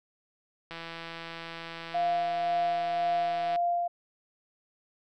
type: click train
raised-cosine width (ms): 0.3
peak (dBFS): -24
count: 474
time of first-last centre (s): 0.71-3.559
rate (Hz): 166
type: tone with tremolo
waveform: sine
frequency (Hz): 696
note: F5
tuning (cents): -6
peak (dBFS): -24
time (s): 1.94-3.88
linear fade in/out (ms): 10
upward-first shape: sine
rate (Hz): 1.9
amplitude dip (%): 35
effects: none